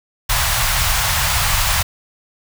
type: band-stop noise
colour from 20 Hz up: pink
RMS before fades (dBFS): -17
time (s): 0.29-1.83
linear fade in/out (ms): 10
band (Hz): 120 to 780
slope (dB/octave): 24
effects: none